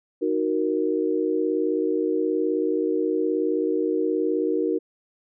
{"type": "chord", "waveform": "sine", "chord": "D# minor", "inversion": "none", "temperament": "equal", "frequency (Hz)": [311.1, 370, 466.2], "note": ["D#4", "F#4", "A#4"], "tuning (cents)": [0, 0, 0], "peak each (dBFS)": -25, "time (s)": [0.21, 4.79], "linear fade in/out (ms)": 20, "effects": []}